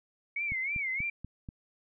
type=tone with vibrato; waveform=sine; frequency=2204 Hz; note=C#7; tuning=11 cents flat; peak=-30 dBFS; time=0.36-1.1 s; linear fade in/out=5 ms; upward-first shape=sine; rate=3.2 Hz; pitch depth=130 cents each way
type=click train; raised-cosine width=5 ms; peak=-28 dBFS; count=5; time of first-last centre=0.52-1.489 s; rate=4.13 Hz
effects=none